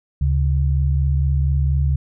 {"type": "tone pair together", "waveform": "sine", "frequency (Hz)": [72.5, 136.75], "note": ["D2", "C#3"], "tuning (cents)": [-22, -23], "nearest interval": "major seventh", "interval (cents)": 1099, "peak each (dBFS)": [-16, -20], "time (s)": [0.21, 1.96], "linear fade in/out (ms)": 5, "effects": []}